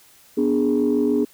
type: chord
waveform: sine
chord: G# diminished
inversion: first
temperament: equal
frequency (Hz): 246.9 / 293.7 / 415.3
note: B3 / D4 / G#4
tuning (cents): 0 / 0 / 0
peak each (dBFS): -20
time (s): 0.37-1.25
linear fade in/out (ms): 10
effects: tanh soft clip ceiling -10 dBFS + white hiss -52 dBFS RMS until 1.33 s